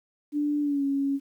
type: tone with pitch glide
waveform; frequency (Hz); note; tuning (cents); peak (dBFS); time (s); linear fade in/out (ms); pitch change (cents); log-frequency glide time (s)
sine; 293.7 to 277.2; D4 to C#4; 0 to 0; -23; 0.32-1.2; 50; -100; 0.61-0.84
effects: 10-bit